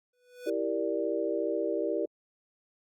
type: tone with exponential growth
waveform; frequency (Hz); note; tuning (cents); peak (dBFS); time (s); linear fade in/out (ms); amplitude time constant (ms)
square; 494.3; B4; +1; -36; 0.13-0.5; 5; 79
type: chord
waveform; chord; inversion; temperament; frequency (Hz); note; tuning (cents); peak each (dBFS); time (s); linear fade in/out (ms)
sine; E half-diminished seventh; none; equal; 329.6 / 392 / 466.2 / 587.3; E4 / G4 / Bb4 / D5; 0 / 0 / 0 / 0; -33; 0.46-2.06; 10
effects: Opus 48 kbps